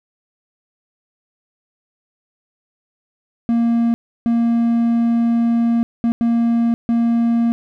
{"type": "tone bursts at uneven times", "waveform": "triangle", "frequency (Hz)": 233.1, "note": "A#3", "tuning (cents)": 0, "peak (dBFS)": -11, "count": 5, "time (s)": [[3.49, 3.94], [4.26, 5.83], [6.04, 6.12], [6.21, 6.74], [6.89, 7.52]], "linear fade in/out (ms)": 0, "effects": []}